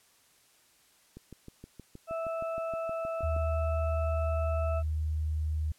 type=click train; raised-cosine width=3 ms; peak=-32 dBFS; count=15; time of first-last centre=1.17-3.364 s; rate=6.38 Hz
type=harmonic tone; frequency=657 Hz; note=E5; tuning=6 cents flat; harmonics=1 / 2 / 4; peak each=-32 / -39 / -49 dBFS; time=2.07-4.83 s; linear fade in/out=50 ms
type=tone with pitch glide; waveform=sine; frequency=77.78 to 77.33 Hz; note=D#2 to D#2; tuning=0 to -10 cents; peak=-28 dBFS; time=3.23-5.72 s; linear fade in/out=5 ms; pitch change=-10 cents; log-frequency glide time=3.8-5.46 s
effects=white hiss -64 dBFS RMS until 5.78 s + low-pass 12000 Hz 12 dB/octave